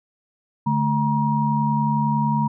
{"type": "tone cluster", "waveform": "sine", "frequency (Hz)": [146.2, 217.2, 950], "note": ["D3", "A3", "A#5"], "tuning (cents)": [-7, -22, 33], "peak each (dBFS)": -22, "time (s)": [0.66, 2.48], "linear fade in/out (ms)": 10, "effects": []}